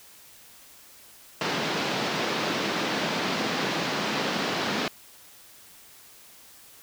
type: band-pass noise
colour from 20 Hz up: pink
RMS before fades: -28 dBFS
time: 1.41-4.88 s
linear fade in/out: 2 ms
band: 170 to 5100 Hz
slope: 24 dB/octave
effects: white hiss -51 dBFS RMS until 6.82 s